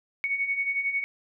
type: beating tone pair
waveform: sine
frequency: 2217 / 2228 Hz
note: C#7 / C#7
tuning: 0 / +8 cents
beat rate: 11 Hz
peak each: -32 / -26 dBFS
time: 0.24-1.04 s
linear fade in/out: 0 ms
effects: none